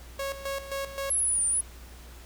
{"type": "tone with tremolo", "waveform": "sawtooth", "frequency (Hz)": 550, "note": "C#5", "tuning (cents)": -14, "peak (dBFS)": -26, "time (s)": [0.19, 1.1], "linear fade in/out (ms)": 5, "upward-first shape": "square", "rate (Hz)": 3.8, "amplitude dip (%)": 70}
{"type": "exponential two-way sweep", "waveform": "sine", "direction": "down then up", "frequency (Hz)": [11175, 9060, 10560], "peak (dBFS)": -23, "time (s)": [1.1, 1.61], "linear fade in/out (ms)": 5, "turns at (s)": 1.47}
{"effects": ["added 60 Hz sine -45 dBFS peak until 2.25 s", "pink hiss -51 dBFS RMS until 2.25 s"]}